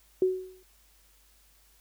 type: tone with exponential decay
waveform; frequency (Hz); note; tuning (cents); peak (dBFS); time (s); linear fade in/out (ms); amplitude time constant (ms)
sine; 372.3; F#4; +11; -18; 0.22-0.63; 2; 88
effects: added 50 Hz sine -63 dBFS peak until 1.8 s + white hiss -63 dBFS RMS until 1.8 s